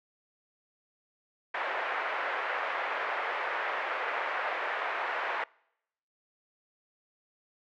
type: band-pass noise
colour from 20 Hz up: white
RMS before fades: -33 dBFS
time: 1.54-5.44 s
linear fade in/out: 5 ms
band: 490 to 2000 Hz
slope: 24 dB/octave
effects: noise-tail reverb RT60 0.8 s tail -26 dB re dry